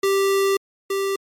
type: tone pair in turn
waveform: square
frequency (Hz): 392 / 392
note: G4 / G4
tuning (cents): 0 / 0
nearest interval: unison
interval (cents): 0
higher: neither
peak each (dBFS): -17 / -21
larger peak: first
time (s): 0.03-0.57 / 0.9-1.16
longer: first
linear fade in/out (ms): 5
effects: MP3 64 kbps